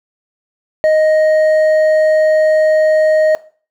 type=tone with hard clipping; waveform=sine; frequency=623 Hz; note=D#5; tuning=2 cents sharp; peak=-9 dBFS; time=0.84-3.35 s; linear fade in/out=0 ms; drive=4 dB; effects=noise-tail reverb RT60 0.4 s tail -19 dB re dry